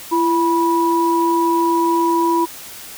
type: tone pair together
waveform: sine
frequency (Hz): 337.9 / 976.9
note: E4 / B5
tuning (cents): +43 / -19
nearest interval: octave + tritone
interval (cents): 1838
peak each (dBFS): -16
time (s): 0.11-2.46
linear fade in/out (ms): 20
effects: white hiss -35 dBFS RMS until 2.97 s